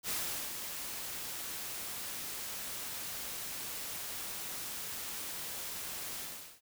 white noise with ADSR envelope, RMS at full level -35 dBFS, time 0.03-6.61 s, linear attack 61 ms, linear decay 420 ms, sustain -6 dB, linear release 420 ms, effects none

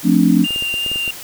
sine chord, D minor seventh, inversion first, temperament just, 176.2 / 220.2 / 264.3 / 293.7 Hz, F3 / A3 / C4 / D4, +16 / +2 / +18 / 0 cents, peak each -15 dBFS, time 0.03-0.47 s, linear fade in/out 50 ms
triangle tone with vibrato, 2796 Hz, F7, 1 cent sharp, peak -17 dBFS, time 0.44-1.11 s, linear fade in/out 5 ms, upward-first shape triangle, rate 2.8 Hz, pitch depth 11 cents each way
clicks, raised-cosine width 2 ms, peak -18 dBFS, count 8, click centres 0.507 / 0.561 / 0.624 / 0.741 / 0.863 / 0.916 / 0.959 / 1.078 s
effects white hiss -33 dBFS RMS until 1.23 s

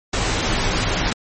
pink noise with comb filter, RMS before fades -20 dBFS, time 0.13-1.13 s, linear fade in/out 5 ms, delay 14 ms, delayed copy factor -0.7, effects low-pass 9000 Hz 12 dB/octave + MP3 32 kbps

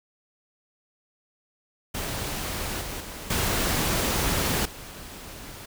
pink noise with level steps, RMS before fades -31 / -34 / -38 / -25 / -41 dBFS, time 1.94-5.66 s, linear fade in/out 10 ms, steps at 2.81 / 3 / 3.3 / 4.65 s, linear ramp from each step 5 ms, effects none

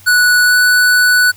square tone with pitch glide, 1475 to 1484.4 Hz, F#6 to F#6, -6 to +5 cents, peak -8 dBFS, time 0.06-1.32 s, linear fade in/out 20 ms, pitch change +11 cents, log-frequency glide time 0.45-0.55 s, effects added 97 Hz sine -43 dBFS peak until 1.36 s + white hiss -43 dBFS RMS until 1.36 s

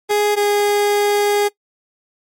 30% pulse tone pair in turn, 415.3 / 411 Hz, G#4 / G#4, 0 / -18 cents, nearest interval unison, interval 18 cents, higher first, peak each -11 dBFS, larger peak neither, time 0.09-0.36 / 0.36-1.49 s, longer second, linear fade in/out 20 ms, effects noise-tail reverb RT60 0.1 s tail -21 dB re dry + MP3 64 kbps

